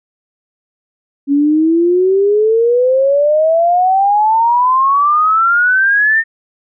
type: exponential sweep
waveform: sine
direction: up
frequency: 277.2 to 1831 Hz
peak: -8 dBFS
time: 1.27-6.24 s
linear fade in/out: 50 ms
effects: none